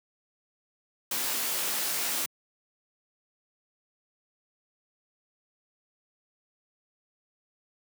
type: noise with comb filter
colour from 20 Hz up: white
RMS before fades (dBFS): -30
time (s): 1.11-2.26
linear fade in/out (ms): 5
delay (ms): 17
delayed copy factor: +0.55
effects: high-pass 200 Hz 12 dB/octave